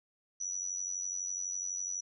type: tone with amplitude modulation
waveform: sine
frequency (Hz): 5900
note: F#8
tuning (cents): -6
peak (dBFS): -31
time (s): 0.4-2.01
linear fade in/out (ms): 10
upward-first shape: sine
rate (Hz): 92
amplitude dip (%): 75
effects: none